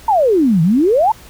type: exponential two-way sweep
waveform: sine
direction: down then up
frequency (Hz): 933 to 154.5 to 933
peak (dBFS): -9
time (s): 0.08-1.12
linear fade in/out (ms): 5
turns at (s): 0.62
effects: added 60 Hz sine -44 dBFS peak until 1.29 s + pink hiss -41 dBFS RMS until 1.29 s